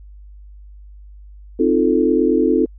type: chord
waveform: sine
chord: F dominant seventh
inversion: second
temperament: equal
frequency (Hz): 261.6 / 311.1 / 349.2 / 440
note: C4 / Eb4 / F4 / A4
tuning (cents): 0 / 0 / 0 / 0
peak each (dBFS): -18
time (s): 1.59-2.66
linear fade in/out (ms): 10
effects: added 50 Hz sine -37 dBFS peak until 2.78 s